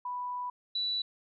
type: tone pair in turn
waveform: sine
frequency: 987.8 / 3951 Hz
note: B5 / B7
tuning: 0 / 0 cents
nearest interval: 2 octaves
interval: 2400 cents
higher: second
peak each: -33 / -29 dBFS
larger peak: second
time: 0.05-0.5 / 0.75-1.02 s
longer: first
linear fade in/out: 5 ms
effects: none